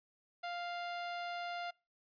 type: tone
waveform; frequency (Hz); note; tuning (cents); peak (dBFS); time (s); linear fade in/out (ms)
sawtooth; 698.5; F5; 0; -35; 0.43-1.71; 10
effects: noise-tail reverb RT60 0.3 s tail -26 dB re dry + resampled to 11025 Hz